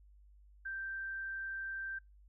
sine tone, 1568 Hz, G6, in tune, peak -38 dBFS, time 0.65-1.99 s, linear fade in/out 10 ms, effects noise-tail reverb RT60 0.2 s tail -24 dB re dry + added 50 Hz sine -58 dBFS peak until 2.28 s

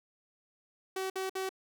sawtooth tone bursts, 380 Hz, F#4, 46 cents sharp, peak -29 dBFS, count 3, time 0.96-1.492 s, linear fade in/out 5 ms, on 140 ms, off 56 ms, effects none

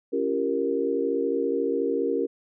sine chord, G half-diminished seventh, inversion second, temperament equal with one note detuned, 277.2 / 341.4 / 392 / 466.2 Hz, Db4 / F4 / G4 / Bb4, 0 / -39 / 0 / 0 cents, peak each -29 / -31 / -28 / -26 dBFS, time 0.12-2.27 s, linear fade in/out 20 ms, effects none

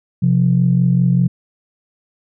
sine tone pair together, 130.81 / 175.95 Hz, C3 / F3, 0 / +13 cents, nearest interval perfect fourth, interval 513 cents, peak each -13 dBFS, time 0.22-1.28 s, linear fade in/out 10 ms, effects tanh soft clip ceiling -3 dBFS

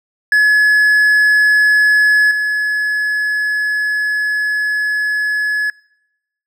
triangle tone with level steps, 1700 Hz, G#6, 40 cents sharp, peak -6 / -12 dBFS, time 0.32-5.7 s, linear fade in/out 2 ms, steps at 2.31 s, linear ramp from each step 2 ms, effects noise-tail reverb RT60 0.9 s tail -25 dB re dry

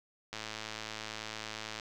click train, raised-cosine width 0.2 ms, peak -22 dBFS, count 161, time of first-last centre 0.33-1.798 s, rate 109 Hz, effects none

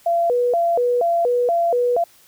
sine tone with vibrato, 577 Hz, D5, 31 cents flat, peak -15 dBFS, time 0.06-2.04 s, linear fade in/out 5 ms, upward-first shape square, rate 2.1 Hz, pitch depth 290 cents each way, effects white hiss -52 dBFS RMS until 2.27 s

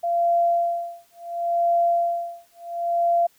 sine tone with tremolo, 687 Hz, F5, 29 cents flat, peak -16 dBFS, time 0.03-3.27 s, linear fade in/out 10 ms, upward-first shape sine, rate 0.71 Hz, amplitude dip 100%, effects white hiss -60 dBFS RMS until 3.38 s

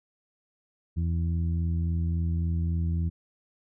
harmonic tone, 83.6 Hz, E2, 25 cents sharp, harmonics 1 / 2 / 3 / 4, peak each -25 / -31 / -44 / -46 dBFS, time 0.96-3.1 s, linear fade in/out 20 ms, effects none

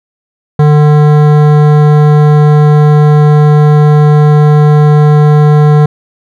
sine tone with hard clipping, 149.4 Hz, D3, 30 cents sharp, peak -4 dBFS, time 0.59-5.86 s, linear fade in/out 5 ms, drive 15 dB, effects none

